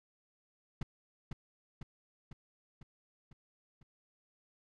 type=noise with echo; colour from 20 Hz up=brown; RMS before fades=-33 dBFS; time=0.81-0.83 s; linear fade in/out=5 ms; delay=500 ms; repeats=6; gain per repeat=-4 dB; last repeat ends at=3.83 s; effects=low-pass 6000 Hz 12 dB/octave